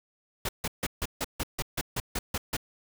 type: noise bursts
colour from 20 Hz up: pink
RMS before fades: -30 dBFS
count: 12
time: 0.45-2.568 s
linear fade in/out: 5 ms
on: 39 ms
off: 150 ms
effects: none